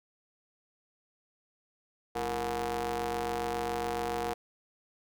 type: ring-modulated tone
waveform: sawtooth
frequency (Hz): 127.2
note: C3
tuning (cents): -48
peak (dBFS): -24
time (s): 2.15-4.34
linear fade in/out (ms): 10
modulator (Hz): 596
effects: none